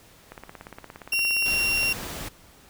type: click train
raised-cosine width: 0.5 ms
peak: -24 dBFS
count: 27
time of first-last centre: 0.32-1.832 s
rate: 17.2 Hz
type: tone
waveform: 35% pulse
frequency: 2748 Hz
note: F7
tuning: 29 cents flat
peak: -20 dBFS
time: 1.12-1.93 s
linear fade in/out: 5 ms
type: noise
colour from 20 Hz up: pink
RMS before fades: -35 dBFS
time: 1.45-2.29 s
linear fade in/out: 10 ms
effects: pink hiss -53 dBFS RMS until 2.69 s